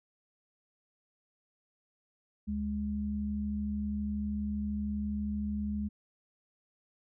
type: tone pair together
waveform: sine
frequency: 73.43 / 207.7 Hz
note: D2 / G#3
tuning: 0 / 0 cents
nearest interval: octave + tritone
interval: 1800 cents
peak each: -37 / -32 dBFS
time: 2.47-5.89 s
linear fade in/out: 20 ms
effects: none